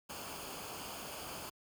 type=noise with comb filter; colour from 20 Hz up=pink; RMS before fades=-45 dBFS; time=0.09-1.5 s; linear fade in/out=10 ms; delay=0.52 ms; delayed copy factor=-0.6; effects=high-pass 60 Hz 12 dB/octave